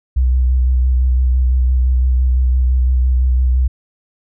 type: tone with vibrato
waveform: sine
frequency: 63.2 Hz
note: B1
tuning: 41 cents sharp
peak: -10 dBFS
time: 0.16-3.68 s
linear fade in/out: 10 ms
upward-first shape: square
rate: 5.9 Hz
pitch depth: 21 cents each way
effects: none